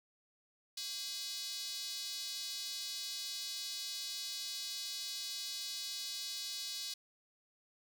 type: tone with high-pass filter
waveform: square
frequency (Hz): 228.3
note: A#3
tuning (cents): -36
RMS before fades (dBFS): -42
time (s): 0.77-6.94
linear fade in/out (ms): 5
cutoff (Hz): 4300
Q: 3.4
effects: none